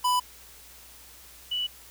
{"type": "tone pair in turn", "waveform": ["square", "sine"], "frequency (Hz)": [994, 2958], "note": ["B5", "F#7"], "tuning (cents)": [11, -1], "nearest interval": "octave + perfect fifth", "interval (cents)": 1888, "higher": "second", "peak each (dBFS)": [-22, -26], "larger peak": "first", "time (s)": [[0.04, 0.2], [1.51, 1.67]], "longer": "neither", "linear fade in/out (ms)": 10, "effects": ["added 60 Hz sine -57 dBFS peak until 1.9 s", "white hiss -50 dBFS RMS until 1.9 s"]}